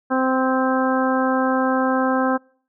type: harmonic tone with a mistuned harmonic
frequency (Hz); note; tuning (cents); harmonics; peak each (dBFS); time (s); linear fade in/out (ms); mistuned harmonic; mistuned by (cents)
260.4; C4; -8; 1 / 2 / 3 / 4 / 5 / 6; -20 / -23 / -25 / -26 / -27 / -28; 0.1-2.38; 20; 6; +15
effects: noise-tail reverb RT60 0.5 s tail -26 dB re dry